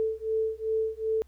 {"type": "beating tone pair", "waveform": "sine", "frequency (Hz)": [440, 442.6], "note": ["A4", "A4"], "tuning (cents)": [0, 10], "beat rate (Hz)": 2.6, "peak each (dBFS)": -29, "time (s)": [0, 1.22], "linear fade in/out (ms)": 0, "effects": ["added 67 Hz sine -53 dBFS peak until 1.27 s", "pink hiss -68 dBFS RMS until 1.27 s"]}